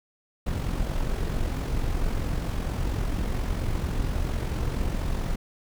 brown noise with amplitude modulation, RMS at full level -25 dBFS, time 0.46-5.36 s, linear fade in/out 10 ms, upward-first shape sine, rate 44.4 Hz, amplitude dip 45%, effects none

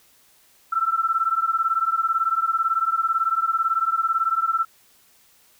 sine beating tone pair, 1326 / 1344 Hz, E6 / E6, +10 / +33 cents, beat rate 18 Hz, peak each -22 dBFS, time 0.72-4.65 s, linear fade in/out 10 ms, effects white hiss -57 dBFS RMS until 5.59 s

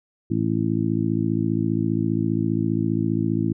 harmonic tone, 55 Hz, A1, in tune, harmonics 2 / 3 / 4 / 5 / 6, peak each -26 / -26 / -26 / -26 / -26 dBFS, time 0.3-3.53 s, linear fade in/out 10 ms, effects none

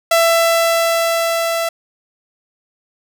sawtooth tone with level ramp, 667 Hz, E5, 20 cents sharp, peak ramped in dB -6 to -13 dBFS, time 0.11-1.69 s, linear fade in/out 5 ms, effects none

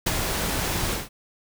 pink noise with ADSR envelope, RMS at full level -21 dBFS, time 0.06-1.09 s, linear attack 10 ms, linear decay 35 ms, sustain -5 dB, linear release 170 ms, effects none

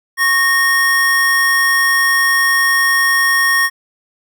square tone pair together, 1100 / 1850 Hz, C#6 / A#6, -14 / -14 cents, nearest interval major sixth, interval 900 cents, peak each -20 / -12 dBFS, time 0.17-3.7 s, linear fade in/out 50 ms, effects none

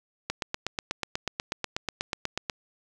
click train, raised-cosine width 0.2 ms, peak -11 dBFS, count 19, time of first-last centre 0.3-2.498 s, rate 8.19 Hz, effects none

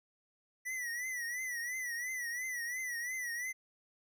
square tone with vibrato, 1957 Hz, B6, 16 cents flat, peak -37 dBFS, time 0.65-3.53 s, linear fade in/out 20 ms, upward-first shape triangle, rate 2.9 Hz, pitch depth 110 cents each way, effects none

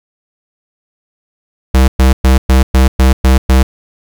square tone bursts, 65.2 Hz, C2, 5 cents flat, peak -5 dBFS, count 8, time 1.74-3.63 s, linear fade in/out 5 ms, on 140 ms, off 110 ms, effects none

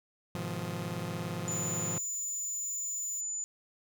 sawtooth chord, F half-diminished seventh, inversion first, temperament just, 104.77 / 125.72 / 157.15 / 174.61 Hz, Ab2 / Cb3 / Eb3 / F3, +16 / +31 / +18 / 0 cents, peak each -37 / -38 / -36 / -34 dBFS, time 0.35-1.98 s, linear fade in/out 0 ms
sine tone, 7000 Hz, A8, 10 cents flat, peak -33 dBFS, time 1.48-3.44 s, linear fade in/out 0 ms
violet noise, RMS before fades -48 dBFS, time 1.51-3.21 s, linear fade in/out 5 ms
effects none

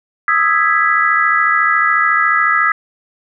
sine chord, E major seventh, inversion third, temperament equal, 1244.5 / 1318.5 / 1661.2 / 1975.5 Hz, D#6 / E6 / G#6 / B6, 0 / 0 / 0 / 0 cents, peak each -16 dBFS, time 0.28-2.72 s, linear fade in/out 2 ms, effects none

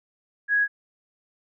sine tone, 1661.2 Hz, G#6, in tune, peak -18 dBFS, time 0.48-0.68 s, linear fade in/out 50 ms, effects none

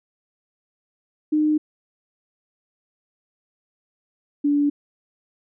sine tone pair in turn, 304.9 / 289.1 Hz, D#4 / D4, -35 / -27 cents, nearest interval minor second, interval 92 cents, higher first, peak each -16 dBFS, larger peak neither, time 1.32-1.58 / 4.44-4.7 s, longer neither, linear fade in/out 10 ms, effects none

